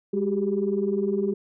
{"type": "tone cluster", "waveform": "sine", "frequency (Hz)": [202.9, 383.1, 402.9], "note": ["G#3", "G4", "G4"], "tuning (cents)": [-40, -40, 48], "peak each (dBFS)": -26, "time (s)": [0.13, 1.34], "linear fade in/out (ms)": 10, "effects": ["tanh soft clip ceiling -12 dBFS"]}